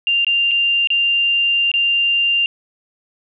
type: tone with dropouts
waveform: sine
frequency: 2790 Hz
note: F7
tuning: 2 cents flat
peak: -13 dBFS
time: 0.07-2.46 s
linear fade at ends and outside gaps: 1 ms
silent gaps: 0.247-0.267 / 0.511-0.515 / 0.873-0.903 / 1.716-1.739 s
effects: none